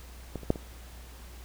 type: clicks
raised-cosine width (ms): 2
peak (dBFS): -21 / -30 / -9 / -25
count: 4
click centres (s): 0.357 / 0.433 / 0.504 / 0.558
effects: added 60 Hz sine -45 dBFS peak until 1.44 s + pink hiss -52 dBFS RMS until 1.44 s